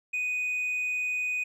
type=tone with hard clipping; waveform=triangle; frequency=2489 Hz; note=D#7; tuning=in tune; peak=-26 dBFS; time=0.13-1.44 s; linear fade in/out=10 ms; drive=1 dB; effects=none